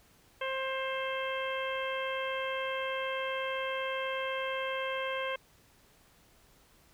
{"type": "harmonic tone", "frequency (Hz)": 529, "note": "C5", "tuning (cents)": 19, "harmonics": [1, 2, 3, 4, 5, 6], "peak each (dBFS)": [-35, -38, -40, -41, -42, -43], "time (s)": [0.41, 5.36], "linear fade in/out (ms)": 5, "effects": ["pink hiss -63 dBFS RMS until 6.93 s"]}